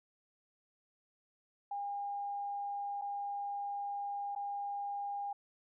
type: tone with dropouts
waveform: sine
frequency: 808 Hz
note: G#5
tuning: 48 cents flat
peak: -36 dBFS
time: 1.71-5.33 s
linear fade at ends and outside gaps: 5 ms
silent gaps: 3.014-3.019 / 4.351-4.36 s
effects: none